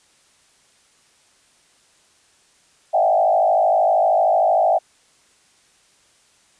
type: tone with frequency modulation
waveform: sine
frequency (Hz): 704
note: F5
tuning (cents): +14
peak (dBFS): -13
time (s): 2.93-4.79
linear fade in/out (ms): 20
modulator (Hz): 53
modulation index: 1.7
effects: white hiss -57 dBFS RMS until 6.59 s + resampled to 22050 Hz